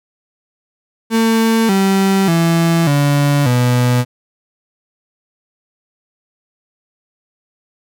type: tone with pitch steps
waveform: 35% pulse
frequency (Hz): 225.3 / 193.88 / 166.85 / 143.58 / 123.56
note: A3 / G3 / E3 / D3 / B2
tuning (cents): +41 / -19 / +21 / -39 / +1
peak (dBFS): -9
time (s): 1.1-4.05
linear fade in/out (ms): 50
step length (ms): 590
effects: none